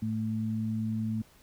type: tone pair together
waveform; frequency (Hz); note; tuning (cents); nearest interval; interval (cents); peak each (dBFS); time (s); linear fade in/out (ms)
sine; 109.88 / 220; A2 / A3; -2 / 0; octave; 1202; -33 / -30; 0.02-1.22; 5
effects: pink hiss -60 dBFS RMS until 1.42 s

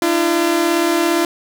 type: tone pair together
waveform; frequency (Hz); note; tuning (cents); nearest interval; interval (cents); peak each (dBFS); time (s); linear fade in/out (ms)
sawtooth; 302.6 / 340; D#4 / F4; -48 / -46; major second; 202; -16 / -11; 0.02-1.25; 2
effects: none

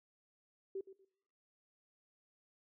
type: tone with echo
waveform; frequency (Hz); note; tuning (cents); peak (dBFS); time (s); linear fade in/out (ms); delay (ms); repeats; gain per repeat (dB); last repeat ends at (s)
sine; 387; G4; -22; -38; 0.75-0.81; 5; 120; 2; -14; 1.05
effects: noise-tail reverb RT60 0.9 s tail -25 dB re dry

